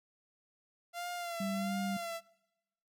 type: tone with vibrato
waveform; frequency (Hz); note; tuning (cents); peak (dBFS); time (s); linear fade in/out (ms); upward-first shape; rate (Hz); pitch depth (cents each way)
sawtooth; 687; F5; -29; -34; 0.93-2.21; 50; sine; 1.4; 49
type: tone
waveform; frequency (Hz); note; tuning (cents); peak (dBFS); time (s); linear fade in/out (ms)
sine; 196; G3; 0; -34; 1.4-1.97; 5
effects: noise-tail reverb RT60 1.0 s tail -24 dB re dry